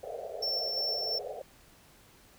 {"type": "band-pass noise", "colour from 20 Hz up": "pink", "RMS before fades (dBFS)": -40, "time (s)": [0.03, 1.42], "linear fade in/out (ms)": 2, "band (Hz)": [420, 740], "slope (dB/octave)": 96}
{"type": "tone with tremolo", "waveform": "triangle", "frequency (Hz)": 5410, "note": "E8", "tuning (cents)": 44, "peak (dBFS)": -28, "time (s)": [0.42, 1.19], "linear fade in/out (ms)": 10, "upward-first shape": "square", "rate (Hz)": 2.9, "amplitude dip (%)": 25}
{"effects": ["pink hiss -59 dBFS RMS until 2.38 s"]}